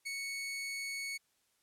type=tone with ADSR envelope; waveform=sawtooth; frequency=2217 Hz; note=C#7; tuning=in tune; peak=-32 dBFS; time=0.05-1.18 s; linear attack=21 ms; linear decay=4 ms; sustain=-2 dB; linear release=17 ms; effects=white hiss -75 dBFS RMS until 1.62 s + low-pass 12000 Hz 12 dB/octave